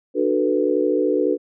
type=chord; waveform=sine; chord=B minor seventh; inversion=first; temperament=equal with one note detuned; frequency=298.3 / 370 / 440 / 493.9 Hz; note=D4 / F#4 / A4 / B4; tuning=+27 / 0 / 0 / 0 cents; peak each=-22 dBFS; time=0.14-1.38 s; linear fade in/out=50 ms; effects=none